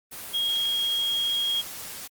sine tone in noise, 3272 Hz, G#7, 26 cents flat, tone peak -23 dBFS, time 0.33-1.62 s, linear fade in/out 20 ms, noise white, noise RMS -38 dBFS, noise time 0.11-2.08 s, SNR +12 dB, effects Opus 32 kbps

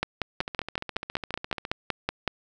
two click trains, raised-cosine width 0.3 ms, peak -17 / -9 dBFS, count 19 / 13, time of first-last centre 0.41-1.651 / 0.03-2.277 s, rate 14.5 / 5.34 Hz, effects none

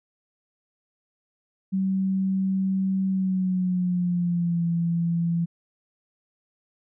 sine tone with pitch glide, 191 to 169.18 Hz, G3 to E3, -45 to +45 cents, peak -21 dBFS, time 1.72-5.46 s, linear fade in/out 20 ms, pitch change -210 cents, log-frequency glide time 3.08-4.65 s, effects none

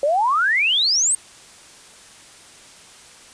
sine exponential sweep, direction up, 543 to 8800 Hz, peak -15 dBFS, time 0.03-1.15 s, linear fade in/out 2 ms, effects white hiss -45 dBFS RMS until 3.33 s + resampled to 22050 Hz

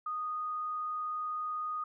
sine tone, 1238 Hz, D#6, 9 cents flat, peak -33 dBFS, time 0.06-1.84 s, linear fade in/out 5 ms, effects none

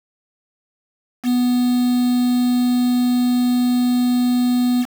triangle tone with quantisation, 246.9 Hz, B3, in tune, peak -12 dBFS, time 1.23-4.86 s, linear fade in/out 50 ms, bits 5, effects none

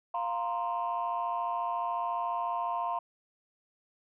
sine chord, F suspended fourth, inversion none, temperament equal, 698.5 / 932.3 / 1046.5 Hz, F5 / Bb5 / C6, 0 / 0 / 0 cents, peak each -33 dBFS, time 0.14-2.99 s, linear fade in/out 5 ms, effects tanh soft clip ceiling -23 dBFS

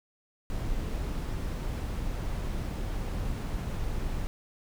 brown noise, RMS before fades -32 dBFS, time 0.5-4.27 s, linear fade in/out 0 ms, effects none

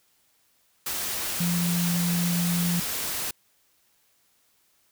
sine tone in noise, 173.5 Hz, F3, 11 cents flat, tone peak -23 dBFS, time 1.4-2.8 s, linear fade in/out 5 ms, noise white, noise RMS -30 dBFS, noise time 0.86-3.31 s, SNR +4 dB, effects white hiss -66 dBFS RMS until 4.91 s

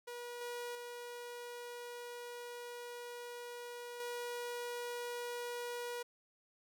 sawtooth tone with level steps, 482.4 Hz, B4, 41 cents flat, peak -40 / -37 / -41 / -36 dBFS, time 0.07-6.03 s, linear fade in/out 10 ms, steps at 0.41 / 0.75 / 4 s, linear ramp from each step 2 ms, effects none

